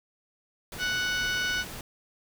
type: noise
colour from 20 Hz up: pink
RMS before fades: -40 dBFS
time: 0.72-1.81 s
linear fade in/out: 2 ms
type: harmonic tone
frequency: 740 Hz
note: F#5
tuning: in tune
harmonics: 2 / 3 / 4 / 5 / 6 / 7 / 8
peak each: -28 / -37 / -34 / -39 / -40 / -42 / -40 dBFS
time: 0.78-1.65 s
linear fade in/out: 50 ms
effects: none